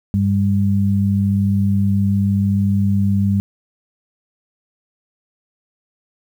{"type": "tone pair together", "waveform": "sine", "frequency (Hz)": [99.3, 198.42], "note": ["G2", "G3"], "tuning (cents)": [23, 21], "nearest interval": "octave", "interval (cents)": 1198, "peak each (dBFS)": -16, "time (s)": [0.14, 3.4], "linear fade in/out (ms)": 0, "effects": ["8-bit"]}